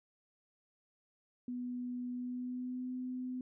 sine tone with pitch glide, 246.9 to 253.3 Hz, B3 to B3, 0 to +44 cents, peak -37 dBFS, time 1.48-3.41 s, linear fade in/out 2 ms, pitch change +44 cents, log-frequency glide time 2.12-2.92 s, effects none

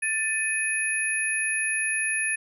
sine tone cluster, 1765 / 2517 / 10470 Hz, A6 / D#7 / E9, +5 / +19 / -13 cents, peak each -28 dBFS, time 0.02-2.36 s, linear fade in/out 10 ms, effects none

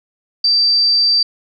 sine tone, 4668 Hz, D8, 11 cents flat, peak -10 dBFS, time 0.44-1.23 s, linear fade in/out 5 ms, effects none

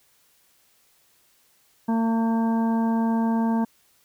harmonic tone, 226.9 Hz, A#3, 47 cents flat, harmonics 1 / 2 / 3 / 4 / 5 / 7, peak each -20 / -35 / -34 / -30 / -42 / -43 dBFS, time 1.88-3.65 s, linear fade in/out 10 ms, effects white hiss -62 dBFS RMS until 4.04 s

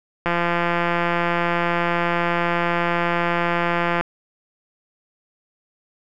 click train, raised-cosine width 0.5 ms, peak -6 dBFS, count 646, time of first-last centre 0.26-4.01 s, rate 172 Hz, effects none

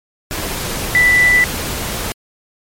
sine tone in noise, 1980 Hz, B6, 4 cents sharp, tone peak -8 dBFS, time 0.95-1.44 s, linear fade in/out 0 ms, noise pink, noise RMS -22 dBFS, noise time 0.31-2.12 s, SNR +11 dB, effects MP3 64 kbps

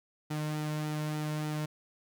sawtooth tone with flanger, 152.3 Hz, D#3, 37 cents flat, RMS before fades -34 dBFS, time 0.3-1.66 s, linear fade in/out 10 ms, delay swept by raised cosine 1.8 to 2.53 ms, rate 3.4 Hz, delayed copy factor -0.5, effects none

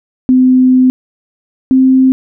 sine tone pair in turn, 256.1 / 261.3 Hz, C4 / C4, -37 / -2 cents, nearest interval unison, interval 35 cents, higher second, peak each -4 dBFS, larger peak neither, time 0.29-0.9 / 1.71-2.12 s, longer first, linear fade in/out 0 ms, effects none

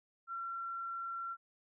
sine tone, 1362 Hz, F6, 44 cents flat, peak -38 dBFS, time 0.27-1.37 s, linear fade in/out 50 ms, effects none

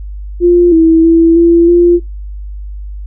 sine tone with pitch steps, 349.8 / 325.6 / 330.9 / 338.7 / 347.4 Hz, F4 / E4 / E4 / E4 / F4, +3 / -21 / +7 / +47 / -9 cents, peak -3 dBFS, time 0.4-2 s, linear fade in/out 50 ms, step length 320 ms, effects noise-tail reverb RT60 0.2 s tail -24 dB re dry + added 50 Hz sine -21 dBFS peak until 3.06 s

